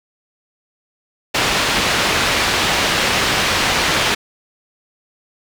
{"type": "low-pass noise", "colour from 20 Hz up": "white", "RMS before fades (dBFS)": -17, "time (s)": [1.34, 4.15], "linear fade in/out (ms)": 10, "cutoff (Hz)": 3500, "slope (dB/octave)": 12, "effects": []}